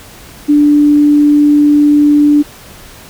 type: tone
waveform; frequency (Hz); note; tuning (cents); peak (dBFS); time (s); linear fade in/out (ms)
sine; 293.7; D4; 0; -4; 0.48-2.43; 20
effects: pink hiss -35 dBFS RMS until 3.09 s